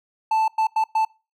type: tone bursts at uneven times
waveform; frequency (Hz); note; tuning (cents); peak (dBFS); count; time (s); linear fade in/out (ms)
triangle; 880; A5; 0; -15; 4; 0.31-0.48 / 0.58-0.67 / 0.76-0.84 / 0.95-1.05; 5
effects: noise-tail reverb RT60 0.3 s tail -24 dB re dry